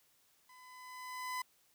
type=tone with level ramp; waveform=30% pulse; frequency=1008 Hz; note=B5; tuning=35 cents sharp; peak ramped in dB=-55 to -33 dBFS; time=0.49-1.42 s; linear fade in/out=5 ms; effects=white hiss -71 dBFS RMS until 1.74 s